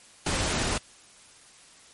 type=noise; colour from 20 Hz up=pink; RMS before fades=-27 dBFS; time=0.26-0.78 s; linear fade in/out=5 ms; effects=white hiss -53 dBFS RMS until 1.93 s + MP3 48 kbps